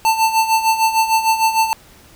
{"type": "tone with tremolo", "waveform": "square", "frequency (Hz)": 890, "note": "A5", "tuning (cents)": 20, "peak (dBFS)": -11, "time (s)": [0.05, 1.73], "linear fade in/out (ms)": 0, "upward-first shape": "sine", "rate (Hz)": 6.6, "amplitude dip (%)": 70, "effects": ["pink hiss -46 dBFS RMS until 2.15 s"]}